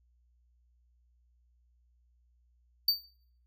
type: tone with exponential decay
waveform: square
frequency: 4600 Hz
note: D8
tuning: 37 cents flat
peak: -20 dBFS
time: 2.88-3.04 s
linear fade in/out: 5 ms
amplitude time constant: 34 ms
effects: noise-tail reverb RT60 0.6 s tail -21 dB re dry + added 60 Hz sine -65 dBFS peak until 3.46 s